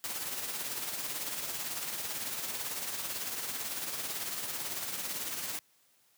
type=noise with tremolo; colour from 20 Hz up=white; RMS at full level=-35 dBFS; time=0.04-5.59 s; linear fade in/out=0 ms; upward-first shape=triangle; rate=18 Hz; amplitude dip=50%; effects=white hiss -68 dBFS RMS until 6.17 s + high-pass 100 Hz 12 dB/octave